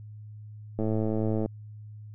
click train, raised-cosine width 2 ms, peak -16 dBFS, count 74, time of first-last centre 0.79-1.46 s, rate 109 Hz, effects added 106 Hz sine -41 dBFS peak until 2.14 s

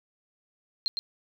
sine tone with echo, 4186 Hz, C8, in tune, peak -24 dBFS, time 0.86-0.88 s, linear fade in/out 0 ms, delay 110 ms, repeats 1, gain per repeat -4 dB, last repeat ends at 0.99 s, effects none

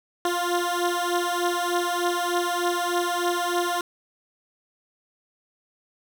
15% pulse beating tone pair, 349.2 / 352.5 Hz, F4 / F4, 0 / +16 cents, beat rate 3.3 Hz, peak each -19 / -20 dBFS, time 0.25-3.81 s, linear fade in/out 2 ms, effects none

